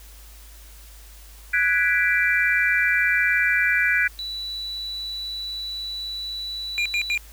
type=chord; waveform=sine; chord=G# half-diminished seventh; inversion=third; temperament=equal; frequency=1480 / 1661.2 / 1975.5 / 2349 Hz; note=F#6 / G#6 / B6 / D7; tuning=0 / 0 / 0 / 0 cents; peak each=-23 dBFS; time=1.53-4.08 s; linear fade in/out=10 ms
type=tone; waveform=sine; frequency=3952 Hz; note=B7; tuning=in tune; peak=-28 dBFS; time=4.19-7.15 s; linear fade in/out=0 ms
type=tone bursts; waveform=triangle; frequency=2400 Hz; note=D7; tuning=37 cents sharp; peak=-19 dBFS; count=3; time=6.78-7.176 s; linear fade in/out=0 ms; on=76 ms; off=84 ms
effects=added 52 Hz sine -43 dBFS peak until 7.32 s + white hiss -49 dBFS RMS until 7.32 s